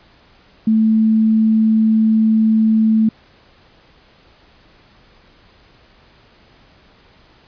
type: tone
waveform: sine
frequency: 220 Hz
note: A3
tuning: in tune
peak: -10 dBFS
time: 0.67-3.09 s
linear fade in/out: 5 ms
effects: pink hiss -50 dBFS RMS until 7.47 s + resampled to 11025 Hz